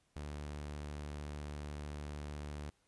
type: tone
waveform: sawtooth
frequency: 73.7 Hz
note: D2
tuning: 7 cents sharp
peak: -38 dBFS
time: 0.16-2.7 s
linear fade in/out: 0 ms
effects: pink hiss -75 dBFS RMS until 2.87 s + resampled to 24000 Hz